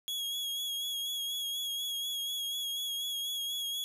40% pulse tone with vibrato, 3322 Hz, G#7, in tune, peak -32 dBFS, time 0.08-3.84 s, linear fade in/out 0 ms, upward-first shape sine, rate 4.1 Hz, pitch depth 30 cents each way, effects none

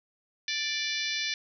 harmonic tone, 587.3 Hz, D5, in tune, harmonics 3 / 4 / 5 / 6 / 7 / 8 / 9 / 10, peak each -37 / -34 / -40 / -35 / -37 / -39 / -39 / -41 dBFS, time 0.48-1.34 s, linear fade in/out 2 ms, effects none

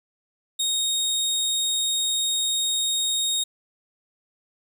25% pulse tone, 3729 Hz, A#7, in tune, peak -18 dBFS, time 0.59-3.44 s, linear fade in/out 10 ms, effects none

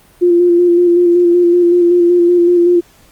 sine tone with vibrato, 349.2 Hz, F4, in tune, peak -6 dBFS, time 0.21-2.81 s, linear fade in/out 20 ms, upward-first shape square, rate 5.3 Hz, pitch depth 21 cents each way, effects pink hiss -47 dBFS RMS until 3.11 s + Opus 32 kbps

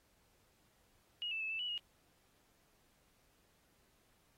sine tone with pitch steps, 2881 / 2644 / 2605 / 2644 / 2947 / 2875 Hz, F#7 / E7 / E7 / E7 / F#7 / F7, -47 / +5 / -21 / +5 / -8 / +50 cents, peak -37 dBFS, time 1.22-1.778 s, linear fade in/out 0 ms, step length 93 ms, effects pink hiss -73 dBFS RMS until 4.37 s + AAC 48 kbps

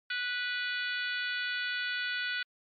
harmonic tone, 492 Hz, B4, 7 cents flat, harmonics 3 / 4 / 5 / 6 / 7 / 8 / 9, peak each -33 / -40 / -40 / -42 / -41 / -45 / -44 dBFS, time 0.1-2.43 s, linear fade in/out 5 ms, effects MP3 48 kbps

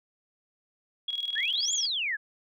sine tone with tremolo, 3322 Hz, G#7, in tune, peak -27 dBFS, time 1.08-1.87 s, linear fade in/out 5 ms, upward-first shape square, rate 20 Hz, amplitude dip 65%
sine exponential two-way sweep, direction up then down, 1610 to 7360 to 1610 Hz, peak -27 dBFS, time 1.35-2.17 s, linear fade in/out 20 ms, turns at 1.73 s
effects none

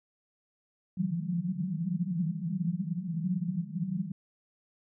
pink band-pass noise, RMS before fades -32 dBFS, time 0.97-4.12 s, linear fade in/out 5 ms, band 160 to 190 Hz, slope 96 dB/octave, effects none

